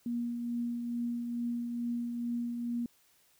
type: tone with tremolo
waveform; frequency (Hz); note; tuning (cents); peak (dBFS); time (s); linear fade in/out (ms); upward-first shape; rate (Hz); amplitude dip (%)
sine; 237.9; A#3; +35; -30; 0.06-2.86; 2; triangle; 2.3; 40
effects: white hiss -67 dBFS RMS until 3.39 s